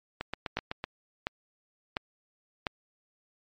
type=two click trains; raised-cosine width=0.3 ms; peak=-16 / -13 dBFS; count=6 / 4; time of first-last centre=0.21-0.841 / 0.57-2.668 s; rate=7.93 / 1.43 Hz; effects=low-pass 5000 Hz 12 dB/octave + MP3 48 kbps